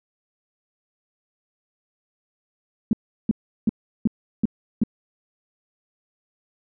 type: tone bursts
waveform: sine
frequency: 220 Hz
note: A3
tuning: in tune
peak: -14 dBFS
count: 6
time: 2.91-4.836 s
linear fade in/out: 2 ms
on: 21 ms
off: 360 ms
effects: none